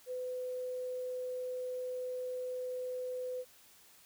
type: tone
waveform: sine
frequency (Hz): 504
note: B4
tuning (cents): +35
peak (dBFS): -36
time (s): 0.06-3.45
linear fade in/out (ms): 50
effects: white hiss -61 dBFS RMS until 4.05 s